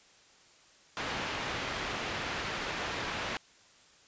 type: low-pass noise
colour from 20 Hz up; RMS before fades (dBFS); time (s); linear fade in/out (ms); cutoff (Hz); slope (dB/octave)
white; -36; 0.97-3.37; 0; 2500; 12
effects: white hiss -60 dBFS RMS until 4.07 s + resampled to 16000 Hz